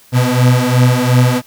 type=beating tone pair; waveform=35% pulse; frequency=123.47 / 126.27 Hz; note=B2 / B2; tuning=0 / +39 cents; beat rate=2.8 Hz; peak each=-10 dBFS; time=0.12-1.42 s; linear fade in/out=50 ms; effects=white hiss -46 dBFS RMS until 1.46 s